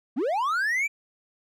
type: linear sweep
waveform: triangle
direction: up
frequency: 203.4 to 2374 Hz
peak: -21 dBFS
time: 0.16-0.88 s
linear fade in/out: 20 ms
effects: none